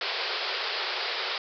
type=band-pass noise; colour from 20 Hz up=white; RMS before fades=-31 dBFS; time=0.01-1.38 s; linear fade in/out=2 ms; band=360 to 5000 Hz; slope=96 dB/octave; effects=none